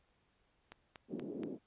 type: click train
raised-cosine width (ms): 0.3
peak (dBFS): -33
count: 4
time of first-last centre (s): 0.72-1.434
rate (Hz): 4.2
type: band-pass noise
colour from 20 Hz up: pink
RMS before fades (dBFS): -43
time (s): 1.08-1.59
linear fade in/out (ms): 50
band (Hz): 220 to 390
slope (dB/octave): 24
effects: pink hiss -75 dBFS RMS until 1.66 s + resampled to 8000 Hz